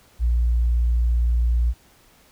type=tone; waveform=sine; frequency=58.9 Hz; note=A#1; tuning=19 cents sharp; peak=-15 dBFS; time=0.19-1.74 s; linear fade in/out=50 ms; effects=tanh soft clip ceiling -13 dBFS + pink hiss -55 dBFS RMS until 2.31 s